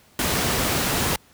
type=noise; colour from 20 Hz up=pink; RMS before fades=-22 dBFS; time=0.19-1.16 s; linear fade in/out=2 ms; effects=pink hiss -55 dBFS RMS until 1.33 s + high-pass 60 Hz 12 dB/octave